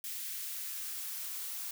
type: noise with high-pass filter sweep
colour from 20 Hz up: blue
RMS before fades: -40 dBFS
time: 0.04-1.71 s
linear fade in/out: 2 ms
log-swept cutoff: 2000 to 750 Hz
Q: 1.1
effects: none